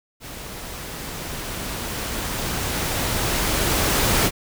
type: noise with level ramp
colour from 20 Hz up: pink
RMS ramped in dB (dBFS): -36 to -18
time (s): 0.2-4.31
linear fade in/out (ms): 50
effects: none